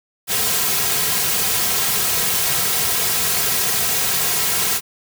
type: noise with comb filter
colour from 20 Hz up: white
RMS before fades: -19 dBFS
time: 0.27-4.81 s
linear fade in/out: 50 ms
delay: 3.4 ms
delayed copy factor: -0.65
effects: none